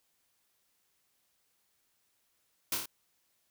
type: noise with echo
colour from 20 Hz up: white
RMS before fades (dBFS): -31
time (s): 2.72-2.75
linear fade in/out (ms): 2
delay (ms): 27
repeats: 4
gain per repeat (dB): -3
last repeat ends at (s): 2.858
effects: white hiss -75 dBFS RMS until 3.5 s